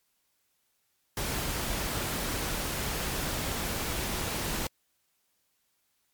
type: noise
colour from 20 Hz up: pink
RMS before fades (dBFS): -32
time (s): 1.17-4.67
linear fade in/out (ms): 2
effects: white hiss -74 dBFS RMS until 6.13 s + MP3 96 kbps